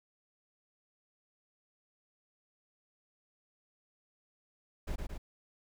brown noise with echo, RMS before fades -35 dBFS, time 4.87-4.96 s, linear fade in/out 10 ms, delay 110 ms, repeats 2, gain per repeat -3 dB, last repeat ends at 5.18 s, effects none

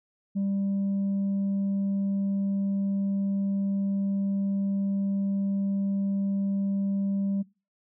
sine tone, 197.2 Hz, G3, 11 cents sharp, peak -22 dBFS, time 0.35-7.43 s, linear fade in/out 20 ms, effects noise-tail reverb RT60 0.3 s tail -24 dB re dry + tanh soft clip ceiling -23 dBFS

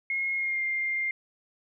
sine tone with pitch glide, 2156 to 2109 Hz, C#7 to C7, -49 to +13 cents, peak -26 dBFS, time 0.1-1.11 s, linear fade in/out 2 ms, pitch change -38 cents, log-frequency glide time 0.35-0.62 s, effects none

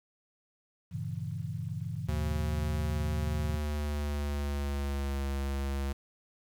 sine chord, G diminished seventh, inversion none, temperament equal, 98 / 116.54 / 138.59 / 164.81 Hz, G2 / Bb2 / Db3 / Fb3, 0 / 0 / 0 / 0 cents, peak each -39 dBFS, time 0.91-3.58 s, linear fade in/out 20 ms
square tone with pitch glide, 75.2 to 68.96 Hz, D2 to C#2, +42 to -8 cents, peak -31 dBFS, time 2.08-5.93 s, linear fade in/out 10 ms, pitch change -150 cents, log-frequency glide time 3.52-5.21 s
effects 10-bit

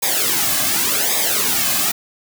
white noise with flanger, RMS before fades -18 dBFS, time 0.02-1.92 s, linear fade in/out 10 ms, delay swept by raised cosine 0.68 to 2.18 ms, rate 0.88 Hz, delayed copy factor -0.8, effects none

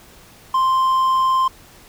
triangle tone, 1046.5 Hz, C6, in tune, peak -12 dBFS, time 0.54-1.48 s, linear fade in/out 5 ms, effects pink hiss -46 dBFS RMS until 1.88 s

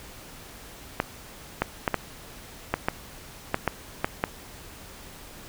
clicks, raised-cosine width 0.5 ms, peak -7 dBFS, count 10, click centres 1.001 / 1.62 / 1.878 / 1.943 / 2.74 / 2.885 / 3.544 / 3.677 / 4.045 / 4.239 s, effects pink hiss -45 dBFS RMS until 5.48 s

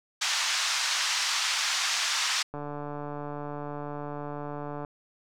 white band-pass noise, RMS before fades -28 dBFS, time 0.21-2.43 s, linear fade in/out 10 ms, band 910 to 6300 Hz, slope 24 dB/octave
click train, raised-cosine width 1 ms, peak -23 dBFS, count 338, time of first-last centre 2.54-4.848 s, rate 146 Hz
effects none

